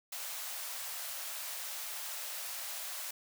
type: high-pass noise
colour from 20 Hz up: white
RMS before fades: -41 dBFS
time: 0.12-3.11 s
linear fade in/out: 5 ms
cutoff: 540 Hz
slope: 48 dB/octave
effects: none